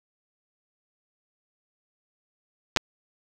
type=clicks; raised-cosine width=0.2 ms; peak=-3 dBFS; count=2; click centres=2.763 / 2.771 s; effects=none